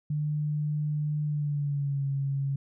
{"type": "tone with pitch glide", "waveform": "sine", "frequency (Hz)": [149.8, 138.16], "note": ["D3", "C#3"], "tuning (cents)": [35, -5], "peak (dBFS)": -26, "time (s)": [0.1, 2.56], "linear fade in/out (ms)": 5, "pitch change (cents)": -140, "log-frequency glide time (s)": [1.25, 2.06], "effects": []}